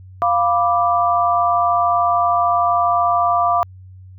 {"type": "chord", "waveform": "sine", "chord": "B diminished", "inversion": "second", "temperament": "equal", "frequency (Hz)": [698.5, 987.8, 1174.7], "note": ["F5", "B5", "D6"], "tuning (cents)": [0, 0, 0], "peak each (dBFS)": [-16, -22, -17], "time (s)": [0.22, 3.63], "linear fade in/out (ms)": 0, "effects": ["added 93 Hz sine -37 dBFS peak until 4.18 s"]}